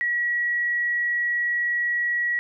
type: tone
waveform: sine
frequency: 1921 Hz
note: B6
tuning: 48 cents flat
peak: -21 dBFS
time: 0.01-2.39 s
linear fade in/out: 0 ms
effects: none